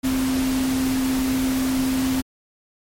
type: tone in noise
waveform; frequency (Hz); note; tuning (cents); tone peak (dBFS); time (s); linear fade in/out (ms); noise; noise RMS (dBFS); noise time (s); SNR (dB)
sine; 261.6; C4; 0; -19; 0.03-2.22; 20; pink; -29; 0.03-2.22; +7
effects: MP3 64 kbps